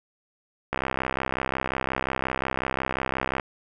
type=click train; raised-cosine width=0.5 ms; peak=-10 dBFS; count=176; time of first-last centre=0.73-3.398 s; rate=65.6 Hz; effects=none